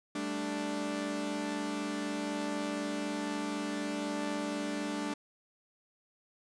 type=chord; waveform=sawtooth; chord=G suspended second; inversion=none; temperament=equal; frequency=196 / 220 / 293.7 Hz; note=G3 / A3 / D4; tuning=0 / 0 / 0 cents; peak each=-37 / -36 / -31 dBFS; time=0.15-5.14 s; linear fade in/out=5 ms; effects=resampled to 22050 Hz